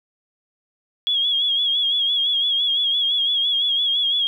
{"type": "tone with vibrato", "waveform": "sine", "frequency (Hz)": 3322, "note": "G#7", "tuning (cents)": 0, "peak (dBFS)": -17, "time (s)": [1.07, 4.27], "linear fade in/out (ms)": 0, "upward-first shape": "sine", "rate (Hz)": 5.9, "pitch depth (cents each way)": 56, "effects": ["9-bit"]}